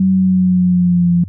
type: tone with pitch glide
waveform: sine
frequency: 189.1 to 173.41 Hz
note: F#3 to F3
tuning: +38 to -12 cents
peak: -9 dBFS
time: 0-1.24 s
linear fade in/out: 5 ms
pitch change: -150 cents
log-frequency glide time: 0.12-1.12 s
effects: added 94 Hz sine -27 dBFS peak until 1.28 s